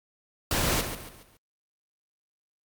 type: noise with echo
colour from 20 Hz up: pink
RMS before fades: -26 dBFS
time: 0.51-0.81 s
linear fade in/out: 2 ms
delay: 140 ms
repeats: 4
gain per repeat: -8 dB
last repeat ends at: 1.37 s
effects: Opus 48 kbps